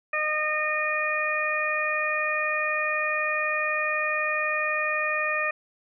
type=harmonic tone; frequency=612 Hz; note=D#5; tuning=29 cents flat; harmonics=1 / 2 / 3 / 4; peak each=-31 / -30 / -28 / -28 dBFS; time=0.13-5.51 s; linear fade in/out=5 ms; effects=none